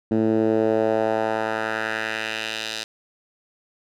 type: tone with band-pass filter sweep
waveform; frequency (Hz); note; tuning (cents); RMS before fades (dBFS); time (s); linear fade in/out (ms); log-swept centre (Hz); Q
10% pulse; 110.3; A2; +5; -23; 0.11-2.84; 5; 260 to 4300; 1.6
effects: none